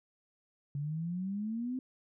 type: exponential sweep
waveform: sine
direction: up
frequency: 140 to 262.2 Hz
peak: -33 dBFS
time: 0.75-1.79 s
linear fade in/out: 2 ms
effects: none